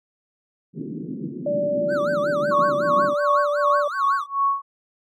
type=band-pass noise; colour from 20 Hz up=pink; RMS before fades=-31 dBFS; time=0.73-3.15 s; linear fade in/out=50 ms; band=150 to 370 Hz; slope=48 dB/octave
type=tone; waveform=sine; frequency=584 Hz; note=D5; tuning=10 cents flat; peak=-20 dBFS; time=1.46-3.88 s; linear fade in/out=5 ms
type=tone with vibrato; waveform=triangle; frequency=1333 Hz; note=E6; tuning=19 cents sharp; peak=-25 dBFS; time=1.88-4.27 s; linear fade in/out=50 ms; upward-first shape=sine; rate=5.4 Hz; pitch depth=270 cents each way
type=tone with tremolo; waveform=sine; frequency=1108.7 Hz; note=C#6; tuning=in tune; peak=-16 dBFS; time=2.51-4.62 s; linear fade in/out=10 ms; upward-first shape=sine; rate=2.7 Hz; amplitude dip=95%
effects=none